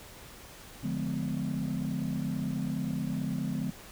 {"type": "chord", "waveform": "sine", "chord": "D diminished seventh", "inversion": "none", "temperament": "just", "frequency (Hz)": [146.83, 176.2, 211.4, 253.7], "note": ["D3", "F3", "Ab3", "Cb4"], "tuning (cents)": [0, 16, 31, 47], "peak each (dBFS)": -34, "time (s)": [0.83, 3.71], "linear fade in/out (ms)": 10, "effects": ["tanh soft clip ceiling -24 dBFS", "pink hiss -49 dBFS RMS until 3.91 s"]}